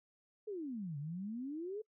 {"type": "exponential two-way sweep", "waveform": "sine", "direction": "down then up", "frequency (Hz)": [444.5, 138.59, 444.5], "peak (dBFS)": -39, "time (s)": [0.47, 1.82], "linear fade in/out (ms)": 10, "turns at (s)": 0.98, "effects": ["noise-tail reverb RT60 0.1 s tail -26 dB re dry"]}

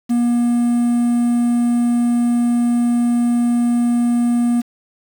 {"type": "tone with quantisation", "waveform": "triangle", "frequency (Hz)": 239, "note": "A#3", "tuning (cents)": 43, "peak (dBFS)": -11, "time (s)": [0.09, 4.62], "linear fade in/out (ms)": 20, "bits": 6, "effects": []}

